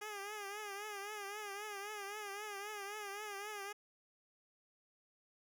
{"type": "tone with vibrato", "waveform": "10% pulse", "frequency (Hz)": 410.7, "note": "G#4", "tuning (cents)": -19, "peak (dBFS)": -35, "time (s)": [0.01, 3.73], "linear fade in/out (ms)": 10, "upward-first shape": "triangle", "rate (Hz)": 3.8, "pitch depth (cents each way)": 92, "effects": []}